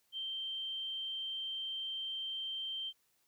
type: tone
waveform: sine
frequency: 3136 Hz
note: G7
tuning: in tune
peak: -37 dBFS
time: 0.12-2.93 s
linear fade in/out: 50 ms
effects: white hiss -75 dBFS RMS until 3.27 s